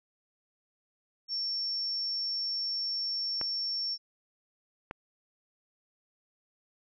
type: tone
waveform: sine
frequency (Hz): 5450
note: F8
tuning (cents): -43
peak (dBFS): -30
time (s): 1.28-3.98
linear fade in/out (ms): 50
type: clicks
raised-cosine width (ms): 0.5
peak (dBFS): -22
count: 2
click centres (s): 3.413 / 4.911
effects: none